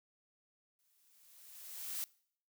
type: noise with exponential growth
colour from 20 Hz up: blue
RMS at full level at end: -38 dBFS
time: 0.79-2.04 s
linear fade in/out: 0 ms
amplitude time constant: 270 ms
effects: noise-tail reverb RT60 0.6 s tail -23 dB re dry